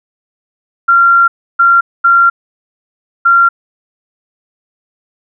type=tone bursts at uneven times; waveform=sine; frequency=1379 Hz; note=F6; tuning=22 cents flat; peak=-4 dBFS; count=4; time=0.88-1.28 / 1.59-1.81 / 2.04-2.3 / 3.25-3.49 s; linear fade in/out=10 ms; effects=none